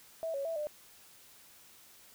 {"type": "tone with pitch steps", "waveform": "sine", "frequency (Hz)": [652, 555, 657, 599], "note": ["E5", "C#5", "E5", "D5"], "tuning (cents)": [-19, 2, -6, 34], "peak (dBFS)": -33, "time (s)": [0.23, 0.67], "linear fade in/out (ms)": 0, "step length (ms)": 110, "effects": ["white hiss -58 dBFS RMS until 2.14 s"]}